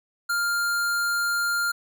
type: tone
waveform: square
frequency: 1400 Hz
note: F6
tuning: 4 cents sharp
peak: -23 dBFS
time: 0.29-1.72 s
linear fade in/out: 10 ms
effects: none